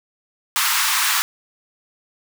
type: high-pass noise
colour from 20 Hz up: pink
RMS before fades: -19 dBFS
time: 0.56-1.22 s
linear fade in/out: 0 ms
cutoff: 950 Hz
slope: 48 dB/octave
effects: none